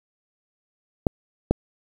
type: clicks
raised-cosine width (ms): 2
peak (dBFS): -4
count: 2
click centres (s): 1.068 / 1.51
effects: 7-bit